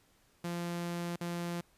sawtooth tone with dropouts, 172.6 Hz, F3, 20 cents flat, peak -31 dBFS, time 0.44-1.61 s, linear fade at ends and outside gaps 5 ms, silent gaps 1.161-1.209 s, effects pink hiss -68 dBFS RMS until 1.77 s + resampled to 32000 Hz

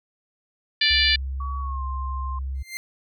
harmonic tone, 587.3 Hz, D5, in tune, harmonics 3 / 4 / 5 / 6 / 7 / 8, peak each -24 / -24 / -24 / -24 / -24 / -24 dBFS, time 0.81-1.16 s, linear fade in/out 5 ms
sine tone, 66.7 Hz, C2, 34 cents sharp, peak -26 dBFS, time 0.9-2.63 s, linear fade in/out 10 ms
sine tone with pitch glide, 1130 to 1054.3 Hz, C#6 to C6, +33 to +13 cents, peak -32 dBFS, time 1.4-2.39 s, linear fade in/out 5 ms, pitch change -120 cents, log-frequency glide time 1.59-1.83 s
sawtooth tone with exponential growth, 2093 Hz, C7, in tune, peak -23 dBFS, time 2.55-2.77 s, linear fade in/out 0 ms, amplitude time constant 46 ms
effects none

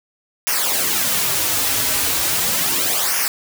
white noise with flanger, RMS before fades -19 dBFS, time 0.47-3.28 s, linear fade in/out 0 ms, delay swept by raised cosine 0.25 to 5.65 ms, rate 0.37 Hz, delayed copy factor -0.7, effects none

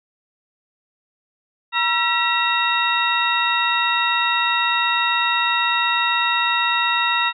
sine tone cluster, 953 / 1346 / 1927 / 2725 / 3748 Hz, A#5 / E6 / B6 / F7 / A#7, +38 / +36 / -43 / -43 / +9 cents, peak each -23 dBFS, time 1.72-7.33 s, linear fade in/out 50 ms, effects none

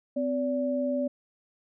sine tone pair together, 256.7 / 576.3 Hz, C4 / D5, -33 / -33 cents, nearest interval octave + major second, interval 1400 cents, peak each -28 dBFS, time 0.16-1.08 s, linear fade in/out 10 ms, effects none

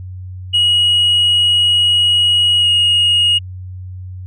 sine tone with pitch glide, 2900 to 2873 Hz, F#7 to F7, -35 to +48 cents, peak -7 dBFS, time 0.53-3.39 s, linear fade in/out 20 ms, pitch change -17 cents, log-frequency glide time 2.6-2.67 s, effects tanh soft clip ceiling -8 dBFS + added 92 Hz sine -26 dBFS peak until 4.26 s

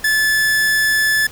45% pulse tone, 1735 Hz, A6, 25 cents flat, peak -13 dBFS, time 0.04-1.27 s, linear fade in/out 5 ms, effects pink hiss -38 dBFS RMS until 1.31 s

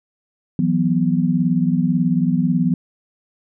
sine chord, E suspended second, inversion none, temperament equal with one note detuned, 164.81 / 183.08 / 246.9 Hz, E3 / F#3 / B3, 0 / -18 / 0 cents, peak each -19 dBFS, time 0.59-2.74 s, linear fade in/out 2 ms, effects none

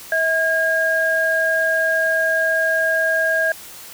sine tone pair together, 645.3 / 1626 Hz, E5 / G#6, -37 / -37 cents, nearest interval octave + major third, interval 1600 cents, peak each -20 / -17 dBFS, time 0.12-3.52 s, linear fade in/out 2 ms, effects white hiss -38 dBFS RMS until 3.93 s

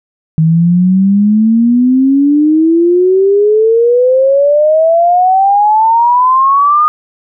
sine exponential sweep, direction up, 157.2 to 1235 Hz, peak -5 dBFS, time 0.38-6.88 s, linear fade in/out 0 ms, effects none

